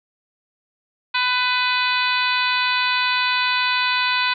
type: harmonic tone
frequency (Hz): 499.3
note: B4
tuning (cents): +19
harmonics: 2 / 3 / 4 / 5 / 6 / 7 / 8 / 9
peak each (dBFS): -23 / -24 / -28 / -23 / -31 / -28 / -26 / -33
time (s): 1.14-4.34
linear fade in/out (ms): 10
effects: none